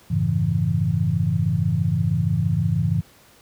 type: chord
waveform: sine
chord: F# minor seventh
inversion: none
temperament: equal with one note detuned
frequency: 92.5 / 107.74 / 138.59 / 164.81 Hz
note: F#2 / A2 / C#3 / E3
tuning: 0 / -36 / 0 / 0 cents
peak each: -25 / -23 / -24 / -22 dBFS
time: 0.1-3.01 s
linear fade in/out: 10 ms
effects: pink hiss -52 dBFS RMS until 3.41 s + high-pass 60 Hz 12 dB/octave

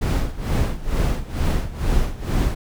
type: noise with tremolo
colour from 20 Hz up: brown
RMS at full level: -17 dBFS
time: 0.01-2.55 s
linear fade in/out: 10 ms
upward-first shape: sine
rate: 2.2 Hz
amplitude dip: 85%
effects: none

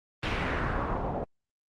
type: noise with low-pass filter sweep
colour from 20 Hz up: pink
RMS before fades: -30 dBFS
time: 0.23-1.24 s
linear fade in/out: 0 ms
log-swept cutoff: 3000 to 640 Hz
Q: 1.8
effects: Opus 24 kbps

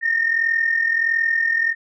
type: tone pair together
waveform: sine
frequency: 1823.2 / 1864.7 Hz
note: A#6 / A#6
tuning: -39 / 0 cents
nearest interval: unison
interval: 39 cents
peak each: -17 / -22 dBFS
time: 0.01-1.75 s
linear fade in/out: 50 ms
effects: tanh soft clip ceiling -9 dBFS

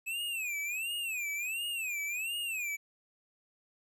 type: tone with vibrato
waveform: square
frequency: 2564 Hz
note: E7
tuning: 49 cents flat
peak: -34 dBFS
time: 0.06-2.77 s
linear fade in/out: 20 ms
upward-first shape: sine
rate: 1.4 Hz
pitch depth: 190 cents each way
effects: 12-bit

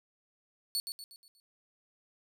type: tone with echo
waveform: sawtooth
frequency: 4435 Hz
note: C#8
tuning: in tune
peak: -27 dBFS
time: 0.75-0.8 s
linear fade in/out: 0 ms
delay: 120 ms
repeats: 5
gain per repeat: -7 dB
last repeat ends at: 1.4 s
effects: none

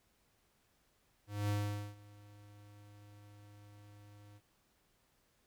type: tone with ADSR envelope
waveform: square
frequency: 103.1 Hz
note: G#2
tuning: 12 cents flat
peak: -32 dBFS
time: 1.27-4.41 s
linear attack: 220 ms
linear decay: 460 ms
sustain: -24 dB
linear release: 48 ms
effects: pink hiss -74 dBFS RMS until 5.46 s

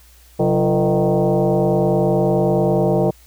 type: tone with frequency modulation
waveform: sine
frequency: 134.3 Hz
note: C3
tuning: 46 cents sharp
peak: -13 dBFS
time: 0.39-3.11 s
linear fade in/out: 10 ms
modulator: 159 Hz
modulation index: 3.7
effects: added 60 Hz sine -47 dBFS peak until 3.26 s + white hiss -51 dBFS RMS until 3.26 s

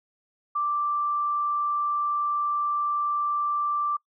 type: tone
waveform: sine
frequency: 1174.7 Hz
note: D6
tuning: in tune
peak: -23 dBFS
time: 0.55-3.97 s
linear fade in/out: 10 ms
effects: noise-tail reverb RT60 0.1 s tail -24 dB re dry

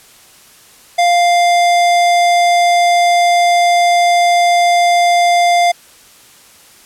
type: tone with hard clipping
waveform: sine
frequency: 698.5 Hz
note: F5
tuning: in tune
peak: -10 dBFS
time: 0.98-5.72 s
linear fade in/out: 10 ms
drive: 18 dB
effects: white hiss -43 dBFS RMS until 6.85 s + low-pass 12000 Hz 12 dB/octave

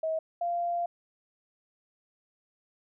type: tone pair in turn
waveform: sine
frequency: 639 / 692.9 Hz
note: D#5 / F5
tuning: +46 / -14 cents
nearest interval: minor second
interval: 140 cents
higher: second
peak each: -27 dBFS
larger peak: neither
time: 0.03-0.19 / 0.41-0.86 s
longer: second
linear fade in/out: 5 ms
effects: none

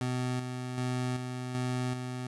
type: tone with tremolo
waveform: 25% pulse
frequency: 126 Hz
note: B2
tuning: 35 cents sharp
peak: -26 dBFS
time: 0.01-2.27 s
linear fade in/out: 2 ms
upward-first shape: square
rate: 1.3 Hz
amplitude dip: 45%
effects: resampled to 24000 Hz + 10-bit

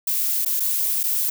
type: noise with dropouts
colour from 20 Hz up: violet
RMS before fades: -22 dBFS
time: 0.07-1.3 s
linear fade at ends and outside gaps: 5 ms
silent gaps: 0.449-0.459 / 0.598-0.603 / 1.032-1.037 s
effects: none

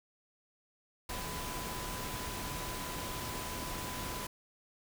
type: tone in noise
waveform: sine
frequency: 1001 Hz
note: B5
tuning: 23 cents sharp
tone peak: -45 dBFS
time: 1.09-4.27 s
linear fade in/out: 5 ms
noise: pink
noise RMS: -40 dBFS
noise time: 1.09-4.27 s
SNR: -8 dB
effects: none

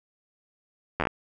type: slowing click train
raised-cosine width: 0.5 ms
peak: -10 dBFS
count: 6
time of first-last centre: 1-1.071 s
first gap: 11 ms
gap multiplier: 1.13
effects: none

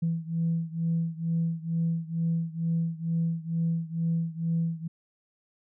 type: beating tone pair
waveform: sine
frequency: 164.81 / 167.01 Hz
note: E3 / E3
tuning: 0 / +23 cents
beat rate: 2.2 Hz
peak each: -27 / -29 dBFS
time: 0.02-4.88 s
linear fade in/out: 10 ms
effects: tanh soft clip ceiling -19 dBFS

